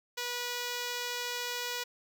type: tone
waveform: 5% pulse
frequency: 486.9 Hz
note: B4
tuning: 25 cents flat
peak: -22 dBFS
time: 0.17-1.84 s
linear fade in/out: 10 ms
effects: none